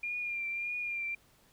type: tone with vibrato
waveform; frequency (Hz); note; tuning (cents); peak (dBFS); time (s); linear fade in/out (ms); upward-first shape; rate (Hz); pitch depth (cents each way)
sine; 2400; D7; +37; -33; 0.03-1.15; 5; triangle; 1.7; 40
effects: pink hiss -65 dBFS RMS until 1.52 s